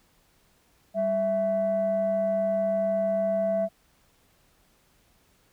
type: tone pair together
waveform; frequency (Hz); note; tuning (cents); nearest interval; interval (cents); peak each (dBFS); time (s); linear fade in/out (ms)
sine; 196.52 / 661; G3 / E5; +5 / +5; octave + major sixth; 2100; -30 / -22; 0.94-3.69; 50
effects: tanh soft clip ceiling -18 dBFS + pink hiss -64 dBFS RMS until 5.52 s